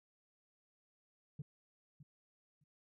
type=tone with echo; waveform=sine; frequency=146.1 Hz; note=D3; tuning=9 cents flat; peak=-39 dBFS; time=1.39-1.42 s; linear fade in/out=5 ms; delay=610 ms; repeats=2; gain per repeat=-15 dB; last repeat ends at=2.64 s; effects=tanh soft clip ceiling -40 dBFS